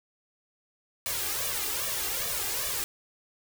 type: noise with flanger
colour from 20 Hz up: white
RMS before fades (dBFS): -31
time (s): 1.06-2.84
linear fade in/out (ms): 0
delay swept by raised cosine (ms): 1.7 to 2.53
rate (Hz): 2.5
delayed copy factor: +0.9
effects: none